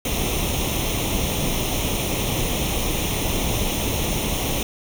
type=noise with comb filter; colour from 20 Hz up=pink; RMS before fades=-23 dBFS; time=0.05-4.63 s; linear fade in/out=2 ms; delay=0.32 ms; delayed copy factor=+0.75; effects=none